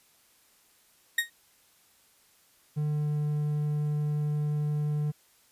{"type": "tone with exponential decay", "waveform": "35% pulse", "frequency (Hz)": 1864.7, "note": "A#6", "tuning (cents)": 0, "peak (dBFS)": -18, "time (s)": [1.18, 1.3], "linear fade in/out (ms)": 5, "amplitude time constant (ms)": 26}
{"type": "tone with pitch glide", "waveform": "triangle", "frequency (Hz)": [150, 149.05], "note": ["D3", "D3"], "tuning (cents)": [37, 26], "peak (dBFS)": -24, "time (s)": [2.76, 5.12], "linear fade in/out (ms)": 20, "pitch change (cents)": -11, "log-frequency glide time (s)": [2.88, 3.11]}
{"effects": ["white hiss -63 dBFS RMS until 5.51 s", "resampled to 32000 Hz"]}